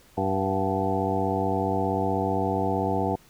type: harmonic tone with a mistuned harmonic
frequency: 96.6 Hz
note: G2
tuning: 25 cents flat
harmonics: 1 / 2 / 3 / 4 / 5 / 7 / 8 / 9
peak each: -31 / -31 / -31 / -31 / -31 / -31 / -31 / -31 dBFS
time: 0.17-3.16 s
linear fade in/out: 10 ms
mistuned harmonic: 8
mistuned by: -48 cents
effects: pink hiss -56 dBFS RMS until 3.29 s